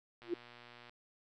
click train, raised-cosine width 0.3 ms, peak -38 dBFS, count 82, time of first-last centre 0.22-0.895 s, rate 120 Hz
sine tone with exponential growth, 347.7 Hz, F4, 8 cents flat, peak -29 dBFS, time 0.23-0.34 s, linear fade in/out 5 ms, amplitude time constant 23 ms
effects none

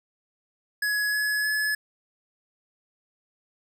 square tone with pitch steps, 1684 / 1696.7 / 1709.5 Hz, G#6 / G#6 / G#6, +24 / +37 / +50 cents, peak -24 dBFS, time 0.82-1.75 s, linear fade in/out 5 ms, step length 310 ms, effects none

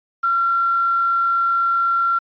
sine tone with quantisation, 1368 Hz, F6, 36 cents flat, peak -15 dBFS, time 0.23-2.19 s, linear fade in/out 10 ms, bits 7, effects resampled to 11025 Hz

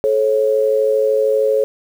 sine tone pair together, 432.7 / 545.6 Hz, A4 / C#5, -29 / -28 cents, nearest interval major third, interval 401 cents, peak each -15 dBFS, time 0.04-1.64 s, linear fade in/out 0 ms, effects 7-bit

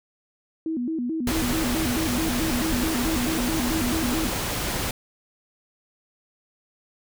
sine tone with vibrato, 280 Hz, C#4, 18 cents sharp, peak -24 dBFS, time 0.66-4.27 s, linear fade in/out 2 ms, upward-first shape square, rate 4.6 Hz, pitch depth 240 cents each way
pink noise, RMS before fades -27 dBFS, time 1.27-4.91 s, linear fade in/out 2 ms
effects none

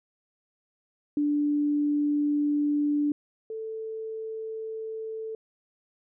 sine tone pair in turn, 293.1 / 442.1 Hz, D4 / A4, -3 / +8 cents, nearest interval perfect fifth, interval 711 cents, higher second, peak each -22 / -32 dBFS, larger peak first, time 1.17-3.12 / 3.5-5.35 s, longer first, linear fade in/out 2 ms, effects none

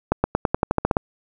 accelerating click train, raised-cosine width 1 ms, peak -3 dBFS, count 11, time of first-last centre 0.12-0.968 s, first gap 120 ms, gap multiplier 0.92, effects none

